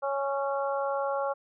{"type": "harmonic tone with a mistuned harmonic", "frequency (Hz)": 277.2, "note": "C#4", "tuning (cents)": 0, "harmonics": [2, 3, 4, 5], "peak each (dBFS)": [-29, -33, -35, -37], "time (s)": [0.02, 1.34], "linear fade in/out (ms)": 20, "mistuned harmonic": 5, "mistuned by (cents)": -18, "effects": []}